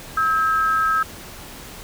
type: tone pair together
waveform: sine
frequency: 1292.6 / 1600 Hz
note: E6 / G6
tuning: -34 / +35 cents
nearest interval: major third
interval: 369 cents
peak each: -17 / -23 dBFS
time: 0.17-1.03 s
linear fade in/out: 5 ms
effects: pink hiss -38 dBFS RMS until 1.83 s